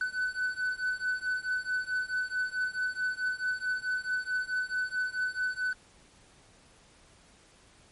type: beating tone pair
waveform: triangle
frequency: 1500 / 1504.6 Hz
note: F#6 / F#6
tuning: +23 / +29 cents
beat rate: 4.6 Hz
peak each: -31 / -30 dBFS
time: 0.01-5.73 s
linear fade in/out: 2 ms
effects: pink hiss -59 dBFS RMS until 7.91 s + MP3 48 kbps